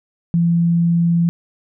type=tone; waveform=sine; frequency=169.7 Hz; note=F3; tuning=49 cents flat; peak=-12 dBFS; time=0.34-1.29 s; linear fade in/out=0 ms; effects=none